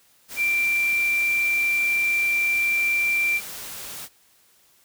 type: tone in noise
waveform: sine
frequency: 2358 Hz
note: D7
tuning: 6 cents sharp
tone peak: -19 dBFS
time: 0.36-3.41 s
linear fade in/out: 50 ms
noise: white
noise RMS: -36 dBFS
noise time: 0.28-4.09 s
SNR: +14 dB
effects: white hiss -59 dBFS RMS until 4.84 s